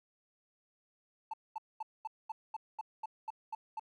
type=tone bursts; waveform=triangle; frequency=880 Hz; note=A5; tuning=in tune; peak=-33 dBFS; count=11; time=1.31-3.796 s; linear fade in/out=5 ms; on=26 ms; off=220 ms; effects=tanh soft clip ceiling -32 dBFS